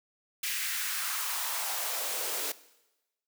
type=noise with high-pass filter sweep; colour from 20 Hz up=white; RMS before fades=-33 dBFS; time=0.43-2.52 s; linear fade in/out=5 ms; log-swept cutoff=2200 to 370 Hz; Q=2.1; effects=noise-tail reverb RT60 1.0 s tail -18 dB re dry